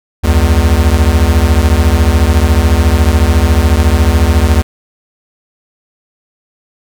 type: beating tone pair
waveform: square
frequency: 69.3 / 83.3 Hz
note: C#2 / E2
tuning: 0 / +19 cents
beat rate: 14 Hz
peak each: -10 dBFS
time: 0.23-4.63 s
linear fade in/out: 20 ms
effects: none